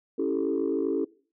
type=chord; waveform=sine; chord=A dominant seventh; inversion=first; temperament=equal; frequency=277.2 / 329.6 / 392 / 440 Hz; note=C#4 / E4 / G4 / A4; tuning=0 / 0 / 0 / 0 cents; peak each=-29 dBFS; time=0.18-1.05 s; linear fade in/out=10 ms; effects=noise-tail reverb RT60 0.4 s tail -20 dB re dry + tanh soft clip ceiling -17 dBFS